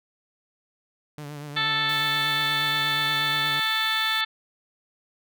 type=tone with vibrato; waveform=sawtooth; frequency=146.7 Hz; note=D3; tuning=2 cents flat; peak=-31 dBFS; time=1.18-3.6 s; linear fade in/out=0 ms; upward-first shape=triangle; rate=8.4 Hz; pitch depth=55 cents each way
type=harmonic tone; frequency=440 Hz; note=A4; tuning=in tune; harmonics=2 / 3 / 4 / 5 / 6 / 7 / 8 / 9 / 10; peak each=-34 / -30 / -27 / -33 / -35 / -37 / -26 / -37 / -36 dBFS; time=1.56-4.25 s; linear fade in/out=10 ms
type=band-stop noise; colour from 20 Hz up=white; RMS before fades=-42 dBFS; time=1.89-4.21 s; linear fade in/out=2 ms; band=240 to 4400 Hz; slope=12 dB/octave
effects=none